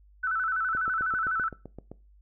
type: tone with vibrato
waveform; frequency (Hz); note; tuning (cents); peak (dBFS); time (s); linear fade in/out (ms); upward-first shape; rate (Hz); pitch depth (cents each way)
sine; 1410; F6; +16; -25; 0.23-1.49; 10; square; 12; 110
type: click train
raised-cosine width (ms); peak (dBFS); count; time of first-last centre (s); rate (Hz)
2; -27; 10; 0.75-1.916; 7.72
effects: noise-tail reverb RT60 0.3 s tail -20 dB re dry + added 50 Hz sine -54 dBFS peak until 2.21 s